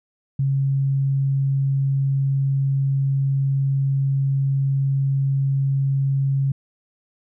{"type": "tone", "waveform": "sine", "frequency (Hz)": 136.8, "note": "C#3", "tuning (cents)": -23, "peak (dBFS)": -17, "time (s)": [0.39, 6.52], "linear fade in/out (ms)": 5, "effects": []}